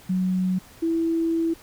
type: tone pair in turn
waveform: sine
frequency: 185 / 329.6 Hz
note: F#3 / E4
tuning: 0 / 0 cents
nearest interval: minor seventh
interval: 1000 cents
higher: second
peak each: -20 dBFS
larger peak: neither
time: 0.09-0.59 / 0.82-1.54 s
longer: second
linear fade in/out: 10 ms
effects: pink hiss -49 dBFS RMS until 1.62 s